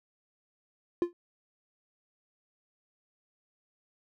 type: tone with exponential decay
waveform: triangle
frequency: 347.9 Hz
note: F4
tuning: 7 cents flat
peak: -18 dBFS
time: 1.02-1.13 s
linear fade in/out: 1 ms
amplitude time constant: 22 ms
effects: none